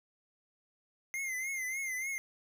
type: tone with vibrato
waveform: square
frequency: 2093 Hz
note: C7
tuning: in tune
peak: -35 dBFS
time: 1.14-2.18 s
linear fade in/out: 0 ms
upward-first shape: triangle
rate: 3.4 Hz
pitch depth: 89 cents each way
effects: 12-bit